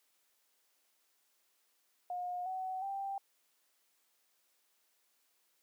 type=tone with pitch steps; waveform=sine; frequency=717 / 750.9 / 786.4 Hz; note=F5 / F#5 / G5; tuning=+45 / +25 / +5 cents; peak=-36 dBFS; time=2.1-3.18 s; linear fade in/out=2 ms; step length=360 ms; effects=white hiss -75 dBFS RMS until 5.62 s + high-pass 300 Hz 12 dB/octave